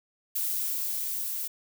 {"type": "noise with level ramp", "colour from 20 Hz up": "violet", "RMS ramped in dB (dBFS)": [-29, -33], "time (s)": [0.35, 1.48], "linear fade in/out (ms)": 10, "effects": []}